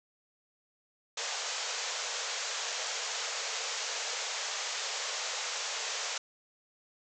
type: band-pass noise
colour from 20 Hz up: white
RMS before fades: -36 dBFS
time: 1.17-6.18 s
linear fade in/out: 5 ms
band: 430 to 7400 Hz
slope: 96 dB/octave
effects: none